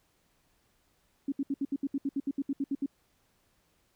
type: tone bursts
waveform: sine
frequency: 277.2 Hz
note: C#4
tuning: in tune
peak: -27 dBFS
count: 15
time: 1.28-2.861 s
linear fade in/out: 5 ms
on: 41 ms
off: 69 ms
effects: pink hiss -71 dBFS RMS until 3.95 s